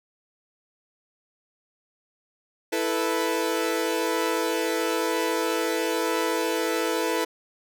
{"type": "chord", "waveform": "sawtooth", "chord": "E suspended fourth", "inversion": "none", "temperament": "equal", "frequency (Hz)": [329.6, 440, 493.9], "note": ["E4", "A4", "B4"], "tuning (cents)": [0, 0, 0], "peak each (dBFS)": -24, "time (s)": [2.72, 7.25], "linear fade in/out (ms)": 10, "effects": []}